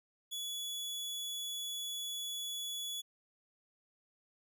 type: tone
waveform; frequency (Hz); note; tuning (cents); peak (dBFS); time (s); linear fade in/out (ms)
sawtooth; 3400; G#7; +40; -35; 0.31-3.02; 20
effects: none